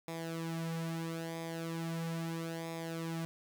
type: tone with flanger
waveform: sawtooth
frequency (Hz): 164.81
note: E3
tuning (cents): 0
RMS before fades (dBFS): -39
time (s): 0.08-3.25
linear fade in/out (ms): 0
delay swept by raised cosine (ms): 0.67 to 5.37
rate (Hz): 0.38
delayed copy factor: -0.7
effects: 11-bit